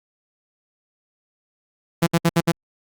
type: tone bursts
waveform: sawtooth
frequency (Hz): 168.4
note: E3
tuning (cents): +37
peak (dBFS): -10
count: 5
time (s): 2.02-2.52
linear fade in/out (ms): 10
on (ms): 48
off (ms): 65
effects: Opus 48 kbps